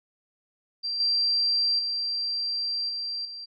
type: tone with level steps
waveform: sine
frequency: 4717 Hz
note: D8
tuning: 7 cents sharp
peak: -27 / -21 / -26 / -29 / -36 dBFS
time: 0.83-3.46 s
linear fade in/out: 20 ms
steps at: 1 / 1.79 / 2.89 / 3.25 s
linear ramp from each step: 2 ms
effects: none